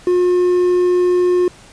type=tone with quantisation; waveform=triangle; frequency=358.6 Hz; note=F4; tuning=46 cents sharp; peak=-9 dBFS; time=0.07-1.48 s; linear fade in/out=2 ms; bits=6; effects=pink hiss -43 dBFS RMS until 1.72 s + resampled to 22050 Hz